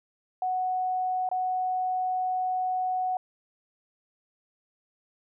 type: tone with dropouts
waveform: sine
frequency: 740 Hz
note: F#5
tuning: in tune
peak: -25 dBFS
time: 0.42-3.17 s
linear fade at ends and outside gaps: 2 ms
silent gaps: 1.29-1.314 s
effects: none